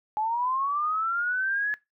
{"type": "linear sweep", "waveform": "sine", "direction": "up", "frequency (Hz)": [843, 1710], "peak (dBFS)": -24, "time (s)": [0.17, 1.74], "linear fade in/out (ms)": 0, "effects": ["noise-tail reverb RT60 0.2 s tail -21 dB re dry"]}